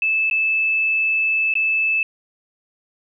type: tone with dropouts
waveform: sine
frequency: 2622 Hz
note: E7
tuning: 10 cents flat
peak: -16 dBFS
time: 0.02-2.03 s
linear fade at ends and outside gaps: 2 ms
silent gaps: 0.299-0.311 / 1.539-1.553 s
effects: none